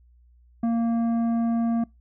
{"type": "tone with tanh clipping", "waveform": "triangle", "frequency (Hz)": 231.3, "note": "A#3", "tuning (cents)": -13, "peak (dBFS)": -22, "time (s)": [0.63, 1.84], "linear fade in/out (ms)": 5, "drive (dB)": 13, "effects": ["noise-tail reverb RT60 0.2 s tail -24 dB re dry", "added 60 Hz sine -53 dBFS peak until 2 s"]}